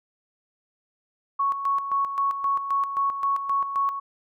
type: tone with tremolo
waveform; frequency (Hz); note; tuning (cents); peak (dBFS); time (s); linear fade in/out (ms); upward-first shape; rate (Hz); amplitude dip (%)
sine; 1108.7; C#6; 0; -20; 1.39-4; 10; square; 3.8; 60
effects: none